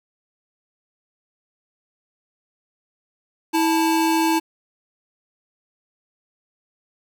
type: tone pair together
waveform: square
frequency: 324.8 / 880.2 Hz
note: E4 / A5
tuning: -26 / 0 cents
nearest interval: octave + perfect fourth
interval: 1726 cents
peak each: -19 / -22 dBFS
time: 3.53-4.4 s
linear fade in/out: 20 ms
effects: none